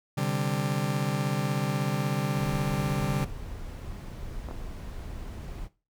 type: chord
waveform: 40% pulse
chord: C suspended second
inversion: none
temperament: just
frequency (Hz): 130.81 / 147.16 / 196.22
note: C3 / D3 / G3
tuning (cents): 0 / +4 / +2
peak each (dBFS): -30 / -28 / -32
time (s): 0.17-3.25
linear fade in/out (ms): 10
type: noise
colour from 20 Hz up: brown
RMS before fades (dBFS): -38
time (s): 2.34-5.69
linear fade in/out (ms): 50
type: clicks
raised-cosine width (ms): 1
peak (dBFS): -25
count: 2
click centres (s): 4.487 / 4.511
effects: noise-tail reverb RT60 0.3 s tail -17 dB re dry